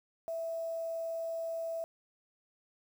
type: tone with quantisation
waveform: sine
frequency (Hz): 659.3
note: E5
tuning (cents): 0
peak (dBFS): -34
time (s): 0.28-1.84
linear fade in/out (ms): 0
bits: 9
effects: none